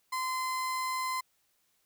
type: tone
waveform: 35% pulse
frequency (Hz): 1031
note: C6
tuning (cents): -26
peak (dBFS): -29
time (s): 0.12-1.21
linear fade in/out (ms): 10
effects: white hiss -73 dBFS RMS until 1.85 s